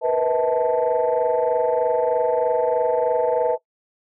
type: tone cluster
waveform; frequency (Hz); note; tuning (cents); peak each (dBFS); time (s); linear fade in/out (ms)
sine; 475.4 / 498.6 / 642 / 879; A#4 / B4 / E5 / A5; +34 / +16 / -46 / -2; -23 / -20 / -22 / -24; 0.01-3.58; 50
effects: noise-tail reverb RT60 0.1 s tail -19 dB re dry + tanh soft clip ceiling -10 dBFS